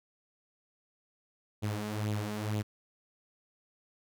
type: tone with flanger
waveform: sawtooth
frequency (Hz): 105.6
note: G#2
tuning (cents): +29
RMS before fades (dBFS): -34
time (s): 1.62-2.63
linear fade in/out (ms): 20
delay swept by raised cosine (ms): 0.27 to 4.67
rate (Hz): 2.1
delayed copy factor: +0.6
effects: none